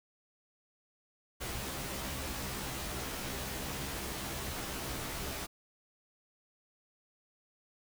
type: noise with comb filter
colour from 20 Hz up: pink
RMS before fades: -39 dBFS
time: 1.4-5.47 s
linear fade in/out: 20 ms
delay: 15 ms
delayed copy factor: +0.75
effects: none